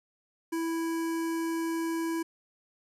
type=tone with notch filter; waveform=square; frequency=329.6 Hz; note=E4; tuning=in tune; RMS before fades=-31 dBFS; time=0.52-2.23 s; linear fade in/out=10 ms; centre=3600 Hz; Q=1.3; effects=resampled to 32000 Hz + 10-bit